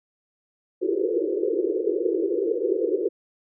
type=band-pass noise; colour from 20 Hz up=pink; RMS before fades=-24 dBFS; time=0.81-3.09 s; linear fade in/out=20 ms; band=330 to 500 Hz; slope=96 dB/octave; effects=none